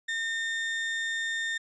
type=tone; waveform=35% pulse; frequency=1820 Hz; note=A#6; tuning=42 cents flat; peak=-27 dBFS; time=0.08-1.58 s; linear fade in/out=10 ms; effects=resampled to 16000 Hz